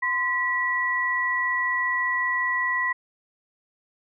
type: tone pair together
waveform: sine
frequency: 1028 / 1942.5 Hz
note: C6 / B6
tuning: -31 / -29 cents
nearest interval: major seventh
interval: 1102 cents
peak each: -27 / -23 dBFS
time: 0.02-2.93 s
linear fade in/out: 10 ms
effects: none